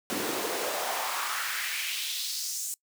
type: noise with high-pass filter sweep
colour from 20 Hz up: pink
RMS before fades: -32 dBFS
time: 0.1-2.74 s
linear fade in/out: 0 ms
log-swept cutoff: 250 to 7800 Hz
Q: 2.3
effects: noise-tail reverb RT60 0.1 s tail -23 dB re dry